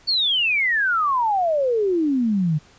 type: exponential sweep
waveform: sine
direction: down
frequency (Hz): 4544 to 146.1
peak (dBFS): -17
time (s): 0.07-2.59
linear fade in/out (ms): 20
effects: pink hiss -52 dBFS RMS until 2.78 s + resampled to 16000 Hz